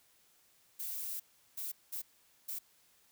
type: noise bursts at uneven times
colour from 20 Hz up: violet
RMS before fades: -40 dBFS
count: 4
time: 0.79-1.2 / 1.57-1.72 / 1.92-2.02 / 2.48-2.59 s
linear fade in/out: 10 ms
effects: white hiss -68 dBFS RMS until 3.11 s